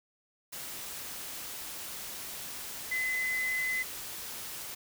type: tone in noise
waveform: sine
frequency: 2027 Hz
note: B6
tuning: 45 cents sharp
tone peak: -29 dBFS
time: 2.91-3.83 s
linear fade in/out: 10 ms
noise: white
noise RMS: -41 dBFS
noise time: 0.52-4.75 s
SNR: +9 dB
effects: none